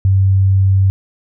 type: tone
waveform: sine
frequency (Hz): 96.3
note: G2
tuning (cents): -30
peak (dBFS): -8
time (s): 0.05-0.9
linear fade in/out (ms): 0
effects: none